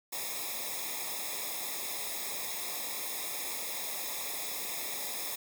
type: noise with comb filter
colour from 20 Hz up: white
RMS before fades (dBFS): -37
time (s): 0.12-5.36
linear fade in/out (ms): 10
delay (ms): 0.67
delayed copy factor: -0.95
effects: none